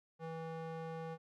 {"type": "tone with band-pass filter", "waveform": "square", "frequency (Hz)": 162.8, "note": "E3", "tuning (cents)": -21, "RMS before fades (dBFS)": -44, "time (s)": [0.19, 1.18], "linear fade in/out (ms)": 50, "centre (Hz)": 620, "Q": 0.89, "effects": []}